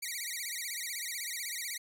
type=tone with vibrato; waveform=10% pulse; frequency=2093 Hz; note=C7; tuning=in tune; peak=-27 dBFS; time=0.02-1.78 s; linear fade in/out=10 ms; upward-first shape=sine; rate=16 Hz; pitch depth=200 cents each way; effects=none